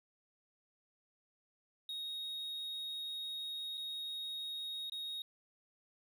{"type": "tone with dropouts", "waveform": "triangle", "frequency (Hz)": 3751, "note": "A#7", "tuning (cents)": 10, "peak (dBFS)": -38, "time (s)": [1.89, 5.22], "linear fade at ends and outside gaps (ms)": 2, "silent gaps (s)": [[3.773, 3.777], [4.898, 4.92]], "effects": []}